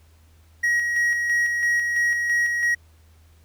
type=tone with tremolo; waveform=triangle; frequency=1900 Hz; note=A#6; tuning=33 cents sharp; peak=-16 dBFS; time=0.63-2.75 s; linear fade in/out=10 ms; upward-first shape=square; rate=3 Hz; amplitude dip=35%; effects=added 80 Hz sine -51 dBFS peak until 3.44 s + pink hiss -61 dBFS RMS until 3.44 s